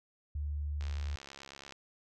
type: tone with pitch glide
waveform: sine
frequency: 73.42 to 74.14 Hz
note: D2 to D2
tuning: 0 to +17 cents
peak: -33 dBFS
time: 0.35-1.16 s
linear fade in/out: 5 ms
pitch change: +17 cents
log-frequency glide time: 0.68-0.98 s
type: click train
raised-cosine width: 0.2 ms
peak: -30 dBFS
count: 64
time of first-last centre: 0.81-1.723 s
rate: 69 Hz
effects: none